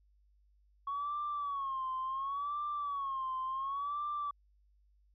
sine tone with vibrato, 1108.7 Hz, C#6, in tune, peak -33 dBFS, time 0.87-4.31 s, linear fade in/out 5 ms, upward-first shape sine, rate 0.7 Hz, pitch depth 110 cents each way, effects tanh soft clip ceiling -30 dBFS + added 50 Hz sine -65 dBFS peak until 5.14 s

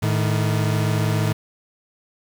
40% pulse tone pair together, 108.59 / 155.56 Hz, A2 / D#3, -22 / 0 cents, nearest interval tritone, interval 622 cents, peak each -19 / -22 dBFS, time 0.02-1.33 s, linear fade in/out 10 ms, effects 8-bit

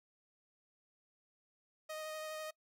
sawtooth tone with vibrato, 622.3 Hz, D#5, in tune, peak -38 dBFS, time 1.89-2.51 s, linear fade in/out 10 ms, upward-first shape sine, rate 12 Hz, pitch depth 11 cents each way, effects noise-tail reverb RT60 0.1 s tail -22 dB re dry

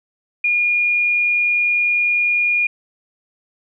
sine tone, 2430 Hz, D#7, 42 cents flat, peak -14 dBFS, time 0.44-2.67 s, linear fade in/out 5 ms, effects none

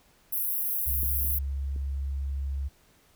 pink high-pass noise, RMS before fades -29 dBFS, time 0.32-1.39 s, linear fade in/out 10 ms, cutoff 11000 Hz, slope 96 dB/octave
sine tone, 68.7 Hz, C#2, 15 cents flat, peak -28 dBFS, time 0.86-2.69 s, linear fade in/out 20 ms
clicks, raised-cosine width 3 ms, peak -28 / -32 / -33 dBFS, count 3, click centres 1.032 / 1.248 / 1.762 s
effects pink hiss -62 dBFS RMS until 3.15 s

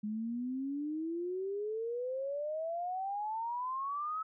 sine exponential sweep, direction up, 207.5 to 1300 Hz, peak -34 dBFS, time 0.03-4.23 s, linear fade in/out 10 ms, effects none

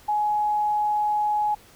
sine tone, 840 Hz, G#5, 19 cents sharp, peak -20 dBFS, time 0.08-1.55 s, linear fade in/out 10 ms, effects pink hiss -52 dBFS RMS until 1.75 s

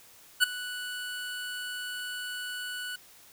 25% pulse tone with ADSR envelope, 1480 Hz, F#6, in tune, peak -13 dBFS, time 0.4-2.96 s, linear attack 33 ms, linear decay 11 ms, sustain -18 dB, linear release 6 ms, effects white hiss -55 dBFS RMS until 3.32 s

